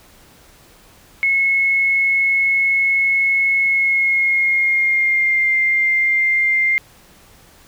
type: tone with pitch glide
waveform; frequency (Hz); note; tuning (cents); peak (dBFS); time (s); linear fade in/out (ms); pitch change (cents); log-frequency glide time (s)
sine; 2184 to 2101; C#7 to C7; -26 to +7; -13; 1.23-6.78; 0; -67; 3.59-5.48
effects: pink hiss -48 dBFS RMS until 7.67 s